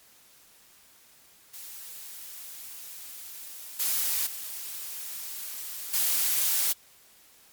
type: noise with level steps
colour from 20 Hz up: blue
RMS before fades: -42 / -27 / -37 / -25 dBFS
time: 1.53-6.73 s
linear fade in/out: 10 ms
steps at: 3.79 / 4.26 / 5.93 s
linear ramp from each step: 10 ms
effects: white hiss -57 dBFS RMS until 7.52 s + MP3 96 kbps